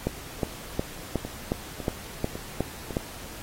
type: two click trains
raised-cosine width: 2 ms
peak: -20 / -11 dBFS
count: 4 / 9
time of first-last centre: 1.25-2.907 / 0.07-2.969 s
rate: 1.81 / 2.76 Hz
effects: pink hiss -42 dBFS RMS until 3.42 s + AAC 48 kbps